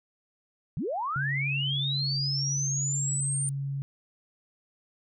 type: linear sweep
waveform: sine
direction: up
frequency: 113.2 to 9000 Hz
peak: -28 dBFS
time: 0.77-3.49 s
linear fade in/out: 0 ms
type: tone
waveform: sine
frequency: 138.59 Hz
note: C#3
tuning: in tune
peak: -29 dBFS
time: 1.16-3.82 s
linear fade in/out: 0 ms
effects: none